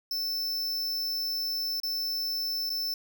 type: tone with dropouts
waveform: square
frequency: 5300 Hz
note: E8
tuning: 9 cents sharp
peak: -29 dBFS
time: 0.11-2.94 s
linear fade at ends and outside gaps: 2 ms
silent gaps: 1.801-1.833 / 2.695-2.701 s
effects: none